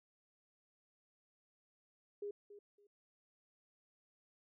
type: tone with echo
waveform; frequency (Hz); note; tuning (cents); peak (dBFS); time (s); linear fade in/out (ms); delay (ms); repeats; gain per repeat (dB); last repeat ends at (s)
sine; 409; G#4; -26; -40; 2.22-2.31; 5; 280; 2; -13; 2.87
effects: none